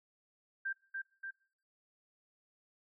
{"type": "tone with echo", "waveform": "sine", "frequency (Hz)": 1578, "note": "G6", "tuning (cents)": 11, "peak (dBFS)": -34, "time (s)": [0.65, 0.73], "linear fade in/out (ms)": 10, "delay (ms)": 290, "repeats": 2, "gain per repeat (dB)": -3, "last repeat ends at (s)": 1.31, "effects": ["noise-tail reverb RT60 0.6 s tail -25 dB re dry"]}